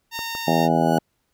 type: tone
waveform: 10% pulse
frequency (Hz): 918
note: A#5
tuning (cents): -27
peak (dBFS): -19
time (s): 0.11-0.69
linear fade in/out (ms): 50
type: clicks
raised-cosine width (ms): 1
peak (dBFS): -20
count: 2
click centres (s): 0.191 / 0.351
type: tone with exponential growth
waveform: sawtooth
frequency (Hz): 1473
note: F#6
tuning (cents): -8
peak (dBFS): -26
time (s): 0.38-0.98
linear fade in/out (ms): 1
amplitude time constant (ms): 130
type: harmonic tone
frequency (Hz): 82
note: E2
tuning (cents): -9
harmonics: 2 / 3 / 4 / 5 / 6 / 7 / 8 / 9 / 10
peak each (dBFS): -23 / -23 / -26 / -28 / -29 / -27 / -25 / -27 / -23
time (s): 0.47-0.99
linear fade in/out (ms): 10
effects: pink hiss -71 dBFS RMS until 1.33 s